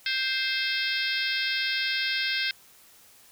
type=harmonic tone with a mistuned harmonic; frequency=523.3 Hz; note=C5; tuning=in tune; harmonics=3 / 4 / 5 / 6 / 7 / 8 / 9 / 10; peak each=-31 / -32 / -33 / -34 / -34 / -35 / -36 / -36 dBFS; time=0.06-2.51 s; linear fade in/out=2 ms; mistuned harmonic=6; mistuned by=+52 cents; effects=white hiss -55 dBFS RMS until 3.31 s